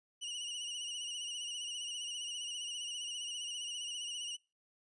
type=tone with vibrato; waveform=sawtooth; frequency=2900 Hz; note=F#7; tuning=35 cents flat; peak=-36 dBFS; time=0.21-4.37 s; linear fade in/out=20 ms; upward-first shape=sine; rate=15 Hz; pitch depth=55 cents each way; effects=noise-tail reverb RT60 0.3 s tail -25 dB re dry + resampled to 22050 Hz